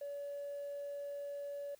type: tone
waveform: triangle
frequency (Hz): 570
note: C#5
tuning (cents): +48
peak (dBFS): -37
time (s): 0.01-1.75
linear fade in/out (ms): 5
effects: tanh soft clip ceiling -37 dBFS + white hiss -68 dBFS RMS until 1.79 s